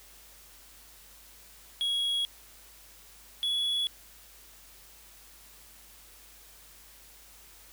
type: tone pair in turn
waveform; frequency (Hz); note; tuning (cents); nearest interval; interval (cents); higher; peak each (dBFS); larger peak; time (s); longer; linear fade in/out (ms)
triangle; 3322 / 3382; G#7 / G#7; 0 / +31; unison; 31; second; -25; neither; 1.81-2.25 / 3.43-3.87; neither; 0
effects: added 50 Hz sine -60 dBFS peak until 7.72 s + white hiss -54 dBFS RMS until 7.72 s